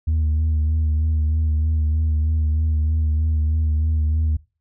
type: tone with vibrato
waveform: sine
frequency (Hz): 77.78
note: D#2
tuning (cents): 0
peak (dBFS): -14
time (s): 0.07-4.37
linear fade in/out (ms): 10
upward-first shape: sine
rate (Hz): 3.2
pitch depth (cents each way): 31
effects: noise-tail reverb RT60 0.3 s tail -22 dB re dry + tanh soft clip ceiling -15 dBFS